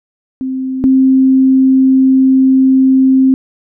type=tone pair in turn; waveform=sine; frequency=261.6 / 263.6 Hz; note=C4 / C4; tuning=0 / +13 cents; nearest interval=unison; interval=13 cents; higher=second; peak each=-15 / -5 dBFS; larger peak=second; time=0.41-0.84 / 0.84-3.34 s; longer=second; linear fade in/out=0 ms; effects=none